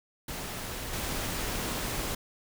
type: noise with level steps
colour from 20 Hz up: pink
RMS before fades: -37 / -33 dBFS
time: 0.28-2.15 s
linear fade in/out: 5 ms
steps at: 0.93 s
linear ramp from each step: 5 ms
effects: none